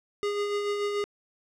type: tone with tremolo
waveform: square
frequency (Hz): 410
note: G#4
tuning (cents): -22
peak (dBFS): -26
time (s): 0.23-1.04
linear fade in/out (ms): 0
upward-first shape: sine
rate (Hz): 6.9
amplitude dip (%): 35
effects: low-pass 6000 Hz 12 dB/octave + 10-bit